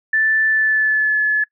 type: tone with pitch glide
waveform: sine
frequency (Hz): 1760 to 1715.8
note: A6 to A6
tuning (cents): 0 to -44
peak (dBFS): -13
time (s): 0.13-1.44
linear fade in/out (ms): 5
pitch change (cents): -44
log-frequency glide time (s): 0.47-1.2
effects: noise-tail reverb RT60 0.1 s tail -24 dB re dry